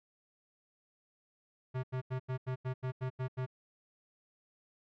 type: tone bursts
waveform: square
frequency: 128.8 Hz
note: C3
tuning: 27 cents flat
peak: -34 dBFS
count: 10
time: 1.74-3.464 s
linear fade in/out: 20 ms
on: 95 ms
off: 86 ms
effects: low-pass 2000 Hz 12 dB/octave